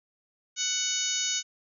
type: harmonic tone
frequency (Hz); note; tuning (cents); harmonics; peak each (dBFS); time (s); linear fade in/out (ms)
743; F#5; +7; 2 / 3 / 4 / 5 / 6 / 7 / 8 / 9; -41 / -39 / -34 / -34 / -38 / -37 / -33 / -31; 0.56-1.43; 50
effects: none